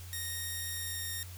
5% pulse tone with pitch glide, 1859 to 1847.2 Hz, A#6 to A#6, -5 to -16 cents, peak -26 dBFS, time 0.13-1.23 s, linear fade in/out 0 ms, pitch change -11 cents, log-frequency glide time 0.73-1.05 s, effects added 90 Hz sine -44 dBFS peak until 1.37 s + white hiss -52 dBFS RMS until 1.37 s

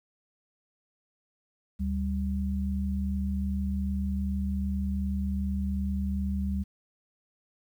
sine tone pair together, 73.42 / 196 Hz, D2 / G3, 0 / 0 cents, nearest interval octave + perfect fourth, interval 1700 cents, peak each -29 / -30 dBFS, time 1.79-6.64 s, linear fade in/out 20 ms, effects 10-bit

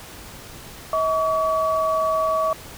sine tone pair together, 638.5 / 1136 Hz, D#5 / C#6, +45 / +42 cents, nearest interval minor seventh, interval 997 cents, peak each -21 dBFS, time 0.93-2.53 s, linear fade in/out 2 ms, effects pink hiss -40 dBFS RMS until 2.77 s

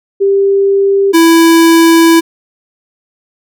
sine / square tone pair in turn, 394.8 / 330.7 Hz, G4 / E4, +12 / +6 cents, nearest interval minor third, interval 306 cents, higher first, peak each -6 / -4 dBFS, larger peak second, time 0.2-1.13 / 1.13-2.21 s, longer second, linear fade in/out 20 ms, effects none

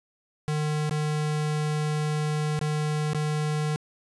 square tone with dropouts, 151.6 Hz, D#3, 45 cents flat, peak -25 dBFS, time 0.48-3.76 s, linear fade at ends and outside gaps 0 ms, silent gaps 0.895-0.91 / 2.591-2.613 / 3.133-3.147 s, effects resampled to 24000 Hz + 9-bit

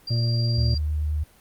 sine tone with tremolo, 4747 Hz, D8, 18 cents sharp, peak -28 dBFS, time 0.07-0.78 s, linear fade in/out 5 ms, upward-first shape triangle, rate 19 Hz, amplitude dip 45%
harmonic tone, 117.4 Hz, A#2, 13 cents sharp, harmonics 1 / 2 / 3 / 5, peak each -20 / -37 / -40 / -40 dBFS, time 0.1-0.75 s, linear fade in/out 10 ms
sine tone with vibrato, 75.7 Hz, D#2, 47 cents flat, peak -22 dBFS, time 0.57-1.24 s, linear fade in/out 10 ms, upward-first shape sine, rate 9.4 Hz, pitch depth 8 cents each way
effects pink hiss -55 dBFS RMS until 1.4 s + Opus 32 kbps

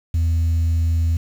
sine tone, 82.41 Hz, E2, in tune, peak -13 dBFS, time 0.14-1.17 s, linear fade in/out 5 ms, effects tanh soft clip ceiling -14 dBFS + 7-bit

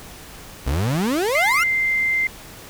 35% pulse exponential sweep, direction up, 59.8 to 1480 Hz, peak -17 dBFS, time 0.66-1.64 s, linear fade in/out 10 ms
sine tone, 2086 Hz, C7, 6 cents flat, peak -17 dBFS, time 1.35-2.27 s, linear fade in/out 2 ms
effects pink hiss -40 dBFS RMS until 2.69 s

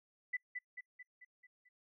sine tone with echo, 1992 Hz, B6, 14 cents sharp, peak -34 dBFS, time 0.33-0.37 s, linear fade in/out 10 ms, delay 220 ms, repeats 6, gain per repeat -5 dB, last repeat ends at 1.69 s, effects noise-tail reverb RT60 0.1 s tail -24 dB re dry

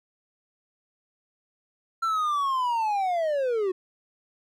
triangle linear sweep, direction down, 1360 to 360 Hz, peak -21 dBFS, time 2.02-3.72 s, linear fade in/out 10 ms, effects none

